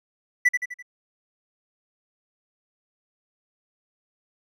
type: tone with echo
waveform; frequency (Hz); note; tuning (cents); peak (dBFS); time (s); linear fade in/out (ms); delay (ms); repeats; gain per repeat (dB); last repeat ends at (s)
triangle; 1975.5; B6; 0; -12; 0.45-0.49; 10; 84; 4; -6; 0.826
effects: none